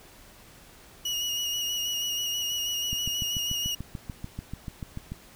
30% pulse tone with vibrato, 2891 Hz, F#7, 41 cents flat, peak -25 dBFS, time 1.05-3.75 s, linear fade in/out 5 ms, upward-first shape square, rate 6.2 Hz, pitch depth 23 cents each way
click train, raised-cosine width 5 ms, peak -22 dBFS, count 16, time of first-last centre 2.93-5.12 s, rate 6.85 Hz
effects pink hiss -52 dBFS RMS until 5.35 s

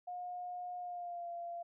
sine tone with pitch glide, 717 to 689 Hz, F5 to F5, +45 to -24 cents, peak -40 dBFS, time 0.07-1.63 s, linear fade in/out 10 ms, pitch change -69 cents, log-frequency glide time 0.78-1.29 s, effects none

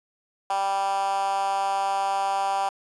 10% pulse tone with high-pass filter, 196 Hz, G3, in tune, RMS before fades -25 dBFS, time 0.5-2.69 s, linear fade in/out 2 ms, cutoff 810 Hz, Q 5.1, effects resampled to 24000 Hz

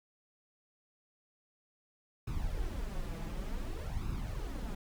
brown noise with flanger, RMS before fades -37 dBFS, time 2.27-4.75 s, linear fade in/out 5 ms, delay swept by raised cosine 0.77 to 6.07 ms, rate 0.55 Hz, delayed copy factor +0.65, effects none

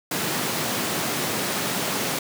pink high-pass noise, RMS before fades -26 dBFS, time 0.11-2.19 s, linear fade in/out 5 ms, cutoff 140 Hz, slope 24 dB/octave, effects none

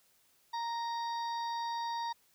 harmonic tone, 932.3 Hz, A#5, in tune, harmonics 1 / 2 / 4 / 5 / 6, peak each -34 / -48 / -47 / -49 / -54 dBFS, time 0.53-2.13 s, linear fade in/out 10 ms, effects white hiss -69 dBFS RMS until 2.34 s

